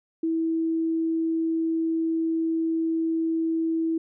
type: tone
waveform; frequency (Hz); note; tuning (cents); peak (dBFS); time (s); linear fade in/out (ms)
sine; 325.9; E4; -20; -22; 0.23-3.98; 5
effects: none